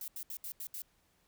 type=noise bursts at uneven times; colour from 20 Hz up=violet; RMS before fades=-42 dBFS; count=6; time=0.01-0.08 / 0.16-0.23 / 0.3-0.37 / 0.44-0.52 / 0.6-0.67 / 0.74-0.82 s; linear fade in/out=2 ms; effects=pink hiss -72 dBFS RMS until 1.27 s